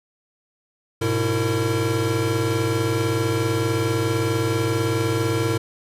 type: tone cluster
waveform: square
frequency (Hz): 103 / 123 / 333.5 / 456.7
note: G#2 / B2 / E4 / A#4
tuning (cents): -14 / -7 / +20 / -36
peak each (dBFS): -26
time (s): 1.01-5.58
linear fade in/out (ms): 10
effects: resampled to 32000 Hz